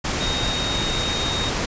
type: tone in noise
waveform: sine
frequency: 3729 Hz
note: A#7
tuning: in tune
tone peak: -25 dBFS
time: 0.2-1.5 s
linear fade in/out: 10 ms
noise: pink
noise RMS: -24 dBFS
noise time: 0.04-1.66 s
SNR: -4 dB
effects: resampled to 16000 Hz